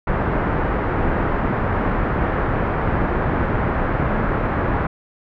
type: low-pass noise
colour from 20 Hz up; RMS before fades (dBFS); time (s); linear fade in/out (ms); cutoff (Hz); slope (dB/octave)
pink; -20; 0.07-4.87; 5; 1700; 24
effects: none